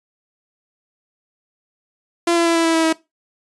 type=tone with pitch steps; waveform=sawtooth; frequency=341.4 / 338.1 / 334.8 / 331.5 / 328.3 / 325 / 321.9 Hz; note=F4 / E4 / E4 / E4 / E4 / E4 / E4; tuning=-39 / +44 / +27 / +10 / -7 / -24 / -41 cents; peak=-10 dBFS; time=2.27-2.928 s; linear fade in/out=5 ms; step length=94 ms; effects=noise-tail reverb RT60 0.2 s tail -19 dB re dry + resampled to 24000 Hz